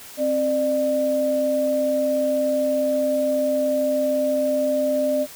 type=tone pair together; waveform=sine; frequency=264.5 / 598 Hz; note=C4 / D5; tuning=+19 / +31 cents; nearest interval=octave + major second; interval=1412 cents; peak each=-25 / -19 dBFS; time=0.17-5.27 s; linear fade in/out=50 ms; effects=white hiss -41 dBFS RMS until 5.35 s